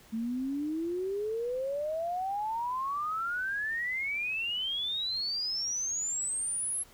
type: exponential sweep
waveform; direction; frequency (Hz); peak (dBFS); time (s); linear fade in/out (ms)
sine; up; 219.3 to 11175; -30; 0.12-6.84; 20
effects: pink hiss -57 dBFS RMS until 6.93 s